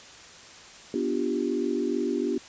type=chord; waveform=sine; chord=G dominant seventh; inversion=first; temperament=equal; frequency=246.9 / 293.7 / 349.2 / 392 Hz; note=B3 / D4 / F4 / G4; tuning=0 / 0 / 0 / 0 cents; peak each=-30 dBFS; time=0.94-2.38 s; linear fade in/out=2 ms; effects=white hiss -47 dBFS RMS until 2.48 s + resampled to 16000 Hz